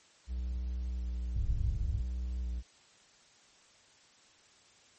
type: tone with vibrato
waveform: triangle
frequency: 60.7 Hz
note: B1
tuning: 29 cents flat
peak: -31 dBFS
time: 0.27-2.63 s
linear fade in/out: 50 ms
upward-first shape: square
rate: 0.69 Hz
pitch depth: 24 cents each way
type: low-pass noise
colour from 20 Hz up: pink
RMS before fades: -33 dBFS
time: 1.36-2.02 s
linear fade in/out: 5 ms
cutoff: 120 Hz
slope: 48 dB/octave
effects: white hiss -62 dBFS RMS until 4.98 s + MP3 32 kbps